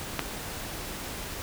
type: click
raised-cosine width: 0.3 ms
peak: -10 dBFS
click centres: 0.193 s
effects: pink hiss -37 dBFS RMS until 1.42 s